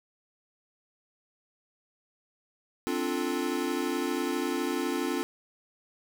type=chord; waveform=square; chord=D minor seventh; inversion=third; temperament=equal; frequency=261.6 / 293.7 / 349.2 / 440 Hz; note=C4 / D4 / F4 / A4; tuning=0 / 0 / 0 / 0 cents; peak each=-34 / -34 / -33 / -37 dBFS; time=2.87-5.23 s; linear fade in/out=0 ms; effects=none